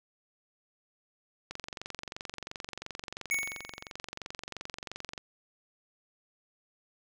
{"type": "click train", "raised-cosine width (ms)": 0.2, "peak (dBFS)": -21, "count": 85, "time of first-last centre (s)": [1.51, 5.178], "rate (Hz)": 22.9}
{"type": "tone with exponential decay", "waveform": "square", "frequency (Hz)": 2221, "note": "C#7", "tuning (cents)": 3, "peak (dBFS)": -26, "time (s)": [3.31, 3.91], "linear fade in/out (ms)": 2, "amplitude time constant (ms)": 130}
{"effects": []}